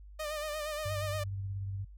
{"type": "tone with vibrato", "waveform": "sawtooth", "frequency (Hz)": 606, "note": "D#5", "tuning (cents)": -46, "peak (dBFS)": -31, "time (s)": [0.19, 1.24], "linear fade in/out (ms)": 10, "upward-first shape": "sine", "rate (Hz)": 8.5, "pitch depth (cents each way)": 52}
{"type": "tone with tremolo", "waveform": "sine", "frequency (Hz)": 98, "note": "G2", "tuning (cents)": 0, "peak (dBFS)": -33, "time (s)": [0.85, 1.85], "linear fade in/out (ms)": 10, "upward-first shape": "triangle", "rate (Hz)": 17, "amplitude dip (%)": 30}
{"effects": ["added 50 Hz sine -48 dBFS peak until 1.97 s"]}